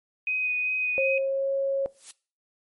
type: tone with vibrato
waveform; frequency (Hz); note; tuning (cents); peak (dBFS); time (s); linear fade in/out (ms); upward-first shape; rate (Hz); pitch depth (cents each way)
sine; 2501; D#7; +8; -24; 0.27-1.18; 2; sine; 2.6; 12
type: tone with pitch glide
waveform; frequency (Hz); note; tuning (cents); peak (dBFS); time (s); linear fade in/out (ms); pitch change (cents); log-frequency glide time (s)
sine; 538 to 546.5; C5 to C#5; +48 to -25; -22; 0.98-1.86; 0; +27; 1.12-1.52
type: noise with exponential growth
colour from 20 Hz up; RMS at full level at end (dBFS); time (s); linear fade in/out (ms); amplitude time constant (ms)
blue; -36; 1.86-2.11; 1; 54
effects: noise-tail reverb RT60 0.4 s tail -21 dB re dry + MP3 48 kbps